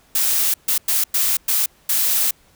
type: noise bursts at uneven times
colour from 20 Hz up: blue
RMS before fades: -18 dBFS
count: 6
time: 0.15-0.54 / 0.68-0.78 / 0.88-1.04 / 1.14-1.37 / 1.48-1.66 / 1.89-2.31 s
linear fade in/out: 5 ms
effects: pink hiss -55 dBFS RMS until 2.55 s